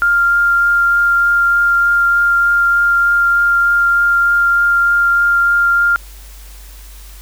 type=tone with vibrato; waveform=sine; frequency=1396.9 Hz; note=F6; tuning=in tune; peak=-9 dBFS; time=0.02-5.96 s; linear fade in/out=0 ms; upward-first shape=triangle; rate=3.3 Hz; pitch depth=9 cents each way; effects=added 49 Hz sine -33 dBFS peak until 7.21 s + white hiss -41 dBFS RMS until 7.21 s